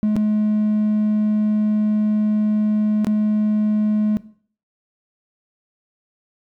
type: tone with dropouts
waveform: triangle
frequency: 212.3 Hz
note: G#3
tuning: 38 cents sharp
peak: -12 dBFS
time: 0.03-4.17 s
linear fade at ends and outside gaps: 0 ms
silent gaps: 0.157-0.165 / 3.046-3.069 s
effects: noise-tail reverb RT60 0.5 s tail -19 dB re dry + tanh soft clip ceiling -10 dBFS